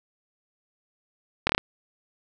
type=slowing click train; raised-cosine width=0.3 ms; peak=-5 dBFS; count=5; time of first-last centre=1.47-1.58 s; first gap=24 ms; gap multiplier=1.09; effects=none